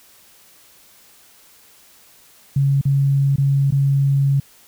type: tone with dropouts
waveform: sine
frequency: 138.59 Hz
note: C#3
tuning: in tune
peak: -13 dBFS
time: 2.56-4.4 s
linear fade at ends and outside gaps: 5 ms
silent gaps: 2.813-2.853 / 3.36-3.381 / 3.707-3.722 s
effects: white hiss -50 dBFS RMS until 4.67 s